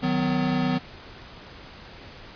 square chord, B major, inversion first, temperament equal with one note detuned, 155.56 / 185 / 251.4 Hz, D#3 / F#3 / B3, 0 / 0 / +31 cents, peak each -29 / -28 / -25 dBFS, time 0.02-0.79 s, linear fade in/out 20 ms, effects pink hiss -44 dBFS RMS until 2.35 s + resampled to 11025 Hz

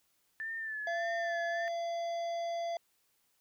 sine tone with vibrato, 1760 Hz, A6, in tune, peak -36 dBFS, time 0.4-1.68 s, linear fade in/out 0 ms, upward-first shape sine, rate 1.7 Hz, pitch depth 54 cents each way
harmonic tone, 680 Hz, F5, 46 cents flat, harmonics 1 / 3 / 5 / 7 / 9, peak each -33 / -51 / -52 / -55 / -59 dBFS, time 0.87-2.77 s, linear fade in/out 2 ms
effects white hiss -74 dBFS RMS until 3.4 s

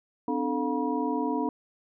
sine tone cluster, 257.9 / 297.8 / 439.9 / 709 / 963 Hz, C4 / D4 / A4 / F5 / B5, -25 / +24 / 0 / +26 / -44 cents, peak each -30 / -30 / -33 / -37 / -32 dBFS, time 0.28-1.49 s, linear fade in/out 2 ms, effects none

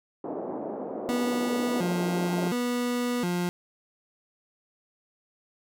pink band-pass noise, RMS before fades -34 dBFS, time 0.24-2.48 s, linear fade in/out 2 ms, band 250 to 760 Hz, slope 24 dB/octave
30% pulse tone with vibrato, 207.7 Hz, G#3, in tune, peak -23 dBFS, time 1.09-3.49 s, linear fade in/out 0 ms, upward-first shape square, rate 0.7 Hz, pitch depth 280 cents each way
effects none

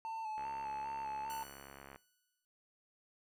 triangle tone with vibrato, 880 Hz, A5, in tune, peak -37 dBFS, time 0.05-1.43 s, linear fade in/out 0 ms, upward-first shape square, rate 2.5 Hz, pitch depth 29 cents each way
click train, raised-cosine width 0.5 ms, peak -36 dBFS, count 110, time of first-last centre 0.38-1.96 s, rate 69 Hz
5% pulse tone with exponential decay, 1480 Hz, F#6, in tune, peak -35 dBFS, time 1.3-2.45 s, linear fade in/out 0 ms, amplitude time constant 250 ms
effects noise-tail reverb RT60 0.3 s tail -21 dB re dry

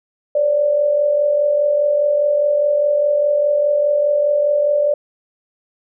sine tone pair together, 541.1 / 586 Hz, C#5 / D5, -42 / -4 cents, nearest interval minor second, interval 138 cents, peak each -22 / -13 dBFS, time 0.35-4.94 s, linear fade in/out 5 ms, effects none

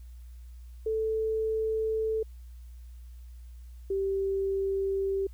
sine tone pair in turn, 440 / 389.8 Hz, A4 / G4, 0 / -10 cents, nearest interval major second, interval 210 cents, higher first, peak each -26 dBFS, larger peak neither, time 0.86-2.23 / 3.9-5.27 s, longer neither, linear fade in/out 5 ms, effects added 60 Hz sine -43 dBFS peak until 5.33 s + white hiss -67 dBFS RMS until 5.33 s

